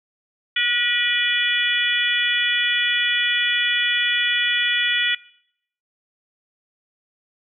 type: harmonic tone with a mistuned harmonic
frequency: 483.1 Hz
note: B4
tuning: 38 cents flat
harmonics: 3 / 4 / 5 / 6 / 7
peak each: -27 / -22 / -24 / -25 / -23 dBFS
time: 0.56-5.15 s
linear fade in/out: 5 ms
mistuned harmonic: 6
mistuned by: +40 cents
effects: noise-tail reverb RT60 0.7 s tail -21 dB re dry